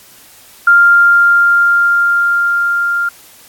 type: tone with level ramp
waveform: sine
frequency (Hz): 1396.9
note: F6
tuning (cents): 0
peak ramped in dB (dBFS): -3 to -12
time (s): 0.67-3.09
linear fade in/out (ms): 5
effects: white hiss -41 dBFS RMS until 3.48 s + AAC 64 kbps